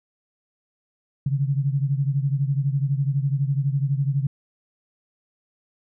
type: beating tone pair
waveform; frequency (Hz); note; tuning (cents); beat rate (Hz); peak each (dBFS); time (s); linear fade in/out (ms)
sine; 136.1 / 148.1; C#3 / D3; -31 / +15; 12; -21 / -25; 1.26-4.27; 5
effects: none